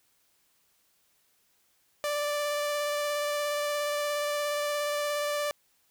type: tone with vibrato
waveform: sawtooth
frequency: 587 Hz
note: D5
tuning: 1 cent flat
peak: -24 dBFS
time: 2.04-5.51 s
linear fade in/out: 0 ms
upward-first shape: square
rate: 17 Hz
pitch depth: 9 cents each way
effects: white hiss -69 dBFS RMS until 5.9 s